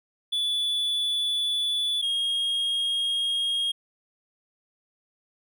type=tone pair in turn; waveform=triangle; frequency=3452 / 3258 Hz; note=A7 / G#7; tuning=-34 / -34 cents; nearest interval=minor second; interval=100 cents; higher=first; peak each=-22 dBFS; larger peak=neither; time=0.32-2.02 / 2.02-3.72 s; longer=neither; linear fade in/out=10 ms; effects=none